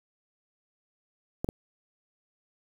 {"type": "clicks", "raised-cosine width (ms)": 2, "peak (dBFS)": -16, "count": 2, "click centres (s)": [1.445, 1.489], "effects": ["7-bit"]}